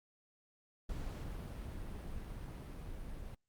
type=noise with level ramp; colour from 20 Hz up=brown; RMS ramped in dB=-42 to -46 dBFS; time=0.89-3.35 s; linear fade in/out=5 ms; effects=Opus 48 kbps